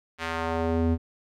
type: tone with band-pass filter sweep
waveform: square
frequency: 82.41 Hz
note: E2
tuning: in tune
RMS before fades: -26 dBFS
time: 0.18-0.98 s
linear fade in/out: 50 ms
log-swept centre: 2200 to 190 Hz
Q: 0.95
effects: none